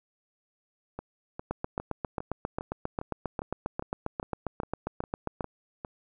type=two click trains; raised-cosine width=1 ms; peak=-16 / -22 dBFS; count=30 / 13; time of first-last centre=1.51-5.408 / 0.99-5.848 s; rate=7.44 / 2.47 Hz; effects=none